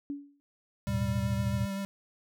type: tone with exponential decay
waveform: sine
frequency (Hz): 284.5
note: C#4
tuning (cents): +45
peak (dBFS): -30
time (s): 0.1-0.4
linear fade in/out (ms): 0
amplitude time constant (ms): 65
type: tone with vibrato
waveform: square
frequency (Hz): 196.3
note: G3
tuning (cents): +3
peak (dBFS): -33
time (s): 0.87-1.85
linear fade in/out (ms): 0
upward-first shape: sine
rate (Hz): 7.8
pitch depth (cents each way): 17
type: chord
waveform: sine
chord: E suspended fourth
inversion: none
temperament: equal with one note detuned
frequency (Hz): 81.32 / 110 / 123.47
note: E2 / A2 / B2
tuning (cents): -23 / 0 / 0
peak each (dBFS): -35 / -32 / -32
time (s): 0.88-1.66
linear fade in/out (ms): 5
effects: none